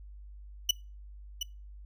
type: tone with echo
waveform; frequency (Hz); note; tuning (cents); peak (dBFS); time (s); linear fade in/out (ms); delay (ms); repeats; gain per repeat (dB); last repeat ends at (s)
30% pulse; 2960; F#7; 0; -18; 0.69-0.71; 5; 720; 1; -9; 1.43
effects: noise-tail reverb RT60 0.3 s tail -25 dB re dry + added 50 Hz sine -45 dBFS peak until 1.85 s